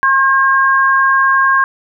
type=tone pair together; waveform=sine; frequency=1075 / 1613.8 Hz; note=C6 / G6; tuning=+47 / +50 cents; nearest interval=perfect fifth; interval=703 cents; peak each=-11 dBFS; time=0.03-1.64 s; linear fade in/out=0 ms; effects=none